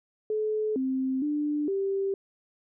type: tone with pitch steps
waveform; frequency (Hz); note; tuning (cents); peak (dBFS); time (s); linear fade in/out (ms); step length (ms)
sine; 429.9 / 262.5 / 296.5 / 391.3; A4 / C4 / D4 / G4; -40 / +6 / +17 / -3; -25; 0.3-2.14; 2; 460
effects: none